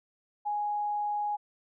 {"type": "tone", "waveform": "sine", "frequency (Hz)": 830.6, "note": "G#5", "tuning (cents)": 0, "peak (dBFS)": -28, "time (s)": [0.45, 1.37], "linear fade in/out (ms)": 20, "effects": []}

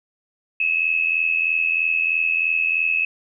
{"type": "tone with amplitude modulation", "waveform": "sine", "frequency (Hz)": 2583, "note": "E7", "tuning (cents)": -36, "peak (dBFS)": -14, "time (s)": [0.6, 3.05], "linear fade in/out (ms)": 5, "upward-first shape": "sine", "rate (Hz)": 83.1, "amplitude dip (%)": 75, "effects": []}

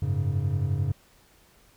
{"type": "chord", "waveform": "triangle", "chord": "F# suspended second", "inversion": "none", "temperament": "equal", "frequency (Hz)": [92.5, 103.83, 138.59], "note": ["F#2", "G#2", "C#3"], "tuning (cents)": [0, 0, 0], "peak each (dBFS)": -26, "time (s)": [0.02, 0.92], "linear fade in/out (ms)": 5, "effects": ["pink hiss -59 dBFS RMS until 1.76 s"]}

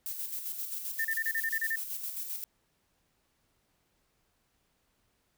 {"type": "noise with tremolo", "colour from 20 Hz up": "violet", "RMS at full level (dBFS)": -36, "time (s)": [0.06, 2.44], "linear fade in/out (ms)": 0, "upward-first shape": "square", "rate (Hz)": 7.6, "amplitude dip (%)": 45}
{"type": "tone bursts", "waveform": "sine", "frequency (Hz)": 1800, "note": "A6", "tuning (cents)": 39, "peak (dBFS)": -28, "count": 9, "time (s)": [0.99, 1.759], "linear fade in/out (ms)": 5, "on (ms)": 57, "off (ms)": 32}
{"effects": ["pink hiss -74 dBFS RMS until 5.37 s"]}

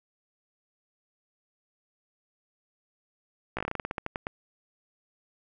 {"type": "slowing click train", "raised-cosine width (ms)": 0.5, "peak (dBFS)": -16, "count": 15, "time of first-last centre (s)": [3.57, 4.269], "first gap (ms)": 16, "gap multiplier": 1.16, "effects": []}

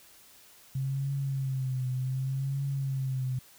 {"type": "tone with vibrato", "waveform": "sine", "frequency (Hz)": 133, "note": "C3", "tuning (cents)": 29, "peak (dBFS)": -28, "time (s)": [0.75, 3.39], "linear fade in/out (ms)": 5, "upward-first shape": "triangle", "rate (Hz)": 0.66, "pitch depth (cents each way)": 79, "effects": ["white hiss -56 dBFS RMS until 3.58 s"]}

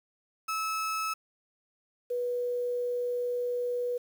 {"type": "tone pair in turn", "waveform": ["35% pulse", "sine"], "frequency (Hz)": [1300, 488.6], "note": ["E6", "B4"], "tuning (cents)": [-24, -19], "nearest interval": "octave + perfect fourth", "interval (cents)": 1695, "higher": "first", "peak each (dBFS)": -28, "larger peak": "neither", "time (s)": [[0.48, 1.14], [2.1, 3.98]], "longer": "second", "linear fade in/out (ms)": 10, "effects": ["9-bit"]}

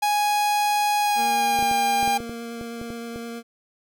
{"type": "tone with pitch glide", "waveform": "45% pulse", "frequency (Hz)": [830.6, 803.2], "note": ["G#5", "G5"], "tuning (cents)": [0, 42], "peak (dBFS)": -19, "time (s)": [0.02, 2.18], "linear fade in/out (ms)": 10, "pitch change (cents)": -58, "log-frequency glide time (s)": [1, 1.71]}
{"type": "tone with vibrato", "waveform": "25% pulse", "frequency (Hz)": 233.1, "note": "A#3", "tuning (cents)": 0, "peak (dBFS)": -28, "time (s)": [1.15, 3.43], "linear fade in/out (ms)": 50, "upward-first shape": "sine", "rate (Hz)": 9.6, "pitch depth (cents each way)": 9}
{"type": "clicks", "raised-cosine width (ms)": 2, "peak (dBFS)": -21, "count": 11, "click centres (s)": [1.59, 1.626, 1.713, 2.029, 2.077, 2.204, 2.295, 2.612, 2.814, 2.904, 3.16]}
{"effects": []}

